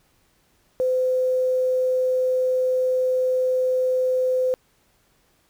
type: tone with quantisation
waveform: sine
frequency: 511 Hz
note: C5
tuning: 41 cents flat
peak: -18 dBFS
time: 0.8-4.54 s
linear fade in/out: 0 ms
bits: 8
effects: pink hiss -63 dBFS RMS until 5.49 s